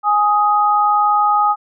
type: tone pair together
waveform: sine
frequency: 831 / 1250.8 Hz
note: G#5 / D#6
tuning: +1 / +9 cents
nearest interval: perfect fifth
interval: 708 cents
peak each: -14 dBFS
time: 0.03-1.56 s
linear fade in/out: 50 ms
effects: none